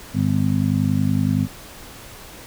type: harmonic tone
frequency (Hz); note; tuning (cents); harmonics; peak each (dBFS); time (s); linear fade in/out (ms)
50.8; G#1; -38; 2 / 3 / 4 / 5; -22 / -22 / -22 / -22; 0.13-1.48; 50
effects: pink hiss -40 dBFS RMS until 2.46 s